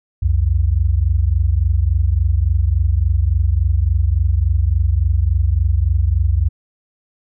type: tone pair together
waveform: sine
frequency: 63.8 / 87.33 Hz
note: C2 / F2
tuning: -43 / 0 cents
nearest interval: perfect fourth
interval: 543 cents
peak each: -15 dBFS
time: 0.22-6.49 s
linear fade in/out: 10 ms
effects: none